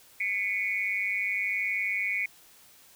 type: tone with amplitude modulation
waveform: sine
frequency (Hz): 2217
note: C#7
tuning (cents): 0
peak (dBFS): -22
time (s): 0.2-2.26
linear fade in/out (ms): 5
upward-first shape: sine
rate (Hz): 199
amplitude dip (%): 100
effects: white hiss -56 dBFS RMS until 2.95 s